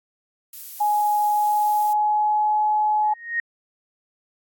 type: noise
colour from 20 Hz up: violet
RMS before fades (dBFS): -36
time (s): 0.53-1.93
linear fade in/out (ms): 2
type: tone with pitch glide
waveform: sine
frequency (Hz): 836 to 849.1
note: G#5 to G#5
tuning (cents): +11 to +38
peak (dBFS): -17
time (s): 0.8-3.14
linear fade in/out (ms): 10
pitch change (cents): +27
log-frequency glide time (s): 1.21-2.62
type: tone with exponential growth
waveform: sine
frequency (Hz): 1864.7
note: A#6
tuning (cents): 0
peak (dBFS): -18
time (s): 3.03-3.4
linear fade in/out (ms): 2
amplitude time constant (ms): 79
effects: AAC 64 kbps